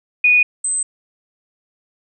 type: tone pair in turn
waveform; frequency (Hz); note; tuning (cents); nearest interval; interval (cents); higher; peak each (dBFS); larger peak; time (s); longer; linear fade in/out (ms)
sine; 2468 / 8187; D#7 / C9; -15 / -39; octave + major sixth; 2076; second; -9 / -17; first; 0.24-0.43 / 0.64-0.83; neither; 5
effects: none

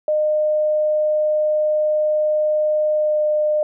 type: tone with pitch glide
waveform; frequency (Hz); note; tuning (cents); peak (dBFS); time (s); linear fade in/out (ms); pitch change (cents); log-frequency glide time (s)
sine; 610 to 605.8; D#5 to D#5; -34 to -46; -15; 0.08-3.63; 2; -12; 2.94-3.23
effects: none

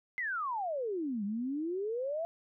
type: exponential two-way sweep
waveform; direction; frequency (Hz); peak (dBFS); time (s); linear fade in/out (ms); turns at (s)
sine; down then up; 2093 to 196 to 683; -32; 0.18-2.25; 0; 1.24
effects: none

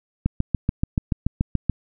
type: click train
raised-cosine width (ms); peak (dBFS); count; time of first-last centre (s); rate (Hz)
5; -7; 11; 0.26-1.697; 6.96
effects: none

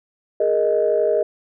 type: chord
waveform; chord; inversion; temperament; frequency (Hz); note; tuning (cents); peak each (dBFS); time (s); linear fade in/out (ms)
sine; Ab suspended second; none; just; 415.3 / 467.2 / 623; Ab4 / Bb4 / Eb5; 0 / +4 / +2; -20 / -20 / -18; 0.4-1.23; 5
effects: tanh soft clip ceiling -7 dBFS

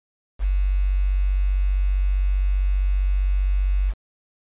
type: tone with quantisation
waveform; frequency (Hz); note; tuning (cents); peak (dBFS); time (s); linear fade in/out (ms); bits
sine; 47.62; G1; -49; -17; 0.39-3.94; 50; 7
effects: resampled to 8000 Hz

